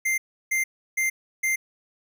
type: tone bursts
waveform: square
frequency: 2093 Hz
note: C7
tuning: in tune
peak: -22 dBFS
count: 4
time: 0.05-1.56 s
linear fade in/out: 10 ms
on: 130 ms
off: 330 ms
effects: none